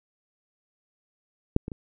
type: clicks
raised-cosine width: 3 ms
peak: -6 / -20 / -23 dBFS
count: 3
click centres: 1.564 / 1.681 / 1.718 s
effects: none